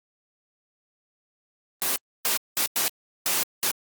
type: noise bursts at uneven times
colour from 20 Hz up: white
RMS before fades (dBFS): -24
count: 6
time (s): 1.82-1.96 / 2.25-2.37 / 2.57-2.66 / 2.76-2.88 / 3.26-3.43 / 3.63-3.71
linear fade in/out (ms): 0
effects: high-pass 200 Hz 12 dB/octave + Opus 24 kbps